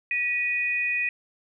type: tone pair together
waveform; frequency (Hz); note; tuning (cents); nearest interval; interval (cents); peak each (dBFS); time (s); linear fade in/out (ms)
sine; 1935.9 / 2480; B6 / D#7; -35 / -6; major third; 429; -29 / -24; 0.11-1.09; 2
effects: none